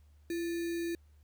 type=tone with sample-and-hold; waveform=sine; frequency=338.2 Hz; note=E4; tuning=44 cents sharp; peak=-32 dBFS; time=0.3-0.95 s; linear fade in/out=2 ms; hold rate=2100 Hz; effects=added 74 Hz sine -58 dBFS peak until 1.23 s + pink hiss -75 dBFS RMS until 1.23 s